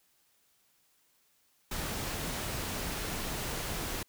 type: noise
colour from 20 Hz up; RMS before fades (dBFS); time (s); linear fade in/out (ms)
pink; -36; 1.71-4.03; 5
effects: white hiss -70 dBFS RMS until 4.08 s